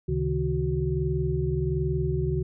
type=tone cluster; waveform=sine; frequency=70.4 / 134.4 / 155.7 / 372.1 Hz; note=C#2 / C3 / D#3 / F#4; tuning=+27 / +47 / +2 / +10 cents; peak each=-29 dBFS; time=0.08-2.43 s; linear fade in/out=10 ms; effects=none